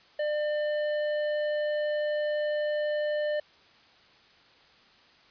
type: tone with tanh clipping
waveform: sine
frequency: 599 Hz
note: D5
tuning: 34 cents sharp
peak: -28 dBFS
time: 0.19-3.4 s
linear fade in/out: 5 ms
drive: 12 dB
effects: white hiss -58 dBFS RMS until 5.3 s + resampled to 11025 Hz